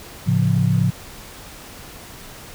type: chord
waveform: sine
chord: A augmented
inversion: none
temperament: equal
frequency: 110 / 138.59 / 174.61 Hz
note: A2 / C#3 / E#3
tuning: 0 / 0 / 0 cents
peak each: -19 dBFS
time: 0.26-0.91 s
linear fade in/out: 20 ms
effects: pink hiss -39 dBFS RMS until 2.54 s